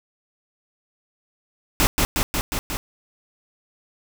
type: noise with echo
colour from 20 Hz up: pink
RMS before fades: -17 dBFS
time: 1.8-1.87 s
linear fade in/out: 0 ms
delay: 180 ms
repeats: 5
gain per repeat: -2 dB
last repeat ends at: 2.77 s
effects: none